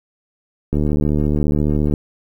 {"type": "click train", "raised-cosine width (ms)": 3, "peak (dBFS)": -6, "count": 91, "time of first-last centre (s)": [0.73, 1.938], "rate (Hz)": 74.5, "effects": ["8-bit"]}